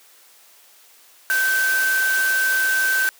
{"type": "tone in noise", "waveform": "sine", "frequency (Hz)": 1546, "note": "G6", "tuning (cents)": -24, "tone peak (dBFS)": -17, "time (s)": [1.3, 3.09], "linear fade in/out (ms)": 0, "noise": "white", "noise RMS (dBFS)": -27, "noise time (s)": [1.3, 3.09], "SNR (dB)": 7, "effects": ["white hiss -51 dBFS RMS until 3.19 s", "high-pass 400 Hz 12 dB/octave"]}